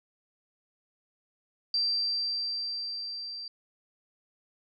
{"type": "tone with level ramp", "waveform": "sine", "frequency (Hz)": 4699, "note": "D8", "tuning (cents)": 0, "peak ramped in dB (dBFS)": [-24, -37], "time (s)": [1.74, 3.48], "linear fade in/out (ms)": 2, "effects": []}